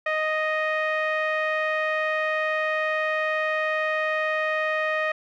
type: tone with low-pass filter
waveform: sawtooth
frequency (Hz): 622.3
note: D#5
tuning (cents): 0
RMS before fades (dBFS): -25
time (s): 0.06-5.12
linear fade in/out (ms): 5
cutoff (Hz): 2100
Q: 3.7
effects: none